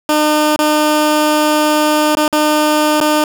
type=tone with dropouts; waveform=15% pulse; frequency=303.1 Hz; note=D#4; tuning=45 cents flat; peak=-4 dBFS; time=0.09-3.24 s; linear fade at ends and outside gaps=1 ms; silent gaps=0.562-0.59 / 2.152-2.17 / 2.279-2.327 / 3.003-3.011 s; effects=none